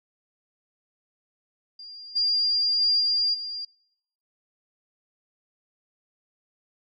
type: tone with level steps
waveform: sine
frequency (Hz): 4797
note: D8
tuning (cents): +36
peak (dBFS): -39 / -20 / -18 / -20 / -30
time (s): 1.79-3.65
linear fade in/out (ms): 5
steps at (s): 2.15 / 2.8 / 2.99 / 3.33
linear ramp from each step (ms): 20
effects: noise-tail reverb RT60 0.8 s tail -25 dB re dry